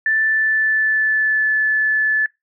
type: tone with pitch glide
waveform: sine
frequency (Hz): 1762 to 1735.7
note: A6 to A6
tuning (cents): +2 to -24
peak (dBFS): -14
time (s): 0.06-2.26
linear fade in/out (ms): 2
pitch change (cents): -26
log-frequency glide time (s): 0.22-1.49
effects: noise-tail reverb RT60 0.2 s tail -23 dB re dry